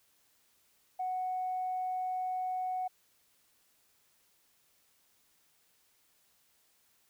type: tone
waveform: sine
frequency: 740 Hz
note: F#5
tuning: in tune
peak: -31 dBFS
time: 0.99-2.88 s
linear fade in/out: 10 ms
effects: tanh soft clip ceiling -27 dBFS + white hiss -70 dBFS RMS until 7.09 s